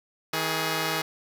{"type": "tone pair together", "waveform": "5% pulse", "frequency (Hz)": [159.7, 418.1], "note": ["D#3", "G#4"], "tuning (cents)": [45, 12], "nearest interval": "octave + perfect fourth", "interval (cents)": 1667, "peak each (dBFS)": -17, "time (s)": [0.33, 1.02], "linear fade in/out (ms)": 5, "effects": []}